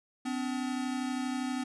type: tone pair together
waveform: square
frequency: 254.1 / 286.6 Hz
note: B3 / D4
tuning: +49 / -42 cents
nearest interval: major second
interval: 209 cents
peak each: -33 / -38 dBFS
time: 0.25-1.64 s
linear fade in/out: 10 ms
effects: resampled to 24000 Hz